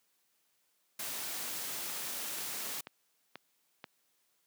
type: noise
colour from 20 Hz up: white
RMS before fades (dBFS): -39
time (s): 0.99-2.81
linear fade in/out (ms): 5
type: click train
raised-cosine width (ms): 0.3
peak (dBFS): -27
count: 5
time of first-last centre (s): 1.9-3.842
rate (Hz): 2.06
effects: white hiss -75 dBFS RMS until 4.46 s + high-pass 150 Hz 12 dB/octave